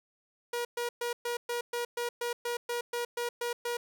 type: tone bursts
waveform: sawtooth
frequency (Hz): 478.7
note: A#4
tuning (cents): +46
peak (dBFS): -27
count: 14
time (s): 0.53-3.77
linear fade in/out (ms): 5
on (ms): 120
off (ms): 120
effects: none